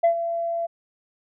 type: tone with ADSR envelope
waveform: sine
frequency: 676 Hz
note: E5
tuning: 43 cents sharp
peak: -11 dBFS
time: 0.03-0.67 s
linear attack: 15 ms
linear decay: 94 ms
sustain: -12 dB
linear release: 17 ms
effects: tanh soft clip ceiling -12 dBFS